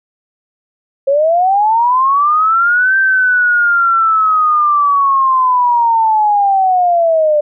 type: linear two-way sweep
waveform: sine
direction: up then down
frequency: 535 to 1568 to 588 Hz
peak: -8 dBFS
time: 1.07-7.41 s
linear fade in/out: 10 ms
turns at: 2.97 s
effects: none